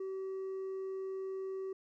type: tone with hard clipping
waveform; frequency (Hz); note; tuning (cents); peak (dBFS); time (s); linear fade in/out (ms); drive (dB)
triangle; 382.5; G4; -42; -36; 0-1.73; 5; 1
effects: none